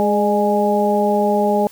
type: harmonic tone with a mistuned harmonic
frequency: 207.7 Hz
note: G#3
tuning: in tune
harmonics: 1 / 2 / 3 / 4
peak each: -19 / -19 / -19 / -19 dBFS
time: 0-1.67 s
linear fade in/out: 0 ms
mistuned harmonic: 3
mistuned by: -41 cents
effects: white hiss -45 dBFS RMS until 1.71 s